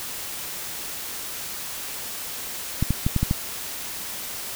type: clicks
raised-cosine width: 5 ms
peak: -8 dBFS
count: 6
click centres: 2.826 / 2.906 / 3.065 / 3.163 / 3.23 / 3.311 s
effects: white hiss -33 dBFS RMS until 4.55 s